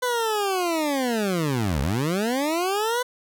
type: linear two-way sweep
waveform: 20% pulse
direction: down then up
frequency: 505 to 63.9 to 505 Hz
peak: -17 dBFS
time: 0.02-3.03 s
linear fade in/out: 10 ms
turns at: 1.81 s
effects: none